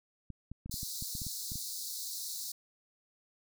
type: clicks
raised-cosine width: 5 ms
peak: -30 dBFS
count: 12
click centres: 0.303 / 0.516 / 0.66 / 0.696 / 0.741 / 0.831 / 1.024 / 1.152 / 1.218 / 1.267 / 1.519 / 1.556 s
type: high-pass noise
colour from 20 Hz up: pink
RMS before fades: -40 dBFS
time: 0.71-2.52 s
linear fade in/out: 5 ms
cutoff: 3900 Hz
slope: 96 dB/octave
effects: none

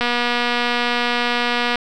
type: click train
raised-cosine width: 0.3 ms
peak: -4 dBFS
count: 422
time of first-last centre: 0.01-1.757 s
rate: 241 Hz
effects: none

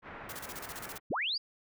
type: low-pass noise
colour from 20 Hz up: white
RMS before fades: -46 dBFS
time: 0.02-1 s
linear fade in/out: 50 ms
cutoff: 1900 Hz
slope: 24 dB/octave
type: noise with tremolo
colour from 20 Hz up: white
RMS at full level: -43 dBFS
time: 0.29-0.98 s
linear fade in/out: 5 ms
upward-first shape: square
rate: 15 Hz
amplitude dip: 80%
type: linear sweep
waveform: sine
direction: up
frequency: 43.66 to 4978 Hz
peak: -30 dBFS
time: 1.1-1.38 s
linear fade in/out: 10 ms
effects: none

